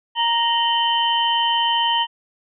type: tone cluster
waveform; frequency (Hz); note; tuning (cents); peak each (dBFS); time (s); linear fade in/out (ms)
sine; 934 / 1861 / 2835 / 3063; A#5 / A#6 / F7 / G7; +3 / -3 / +25 / -41; -19 / -28 / -28 / -20; 0.15-2.07; 50
effects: none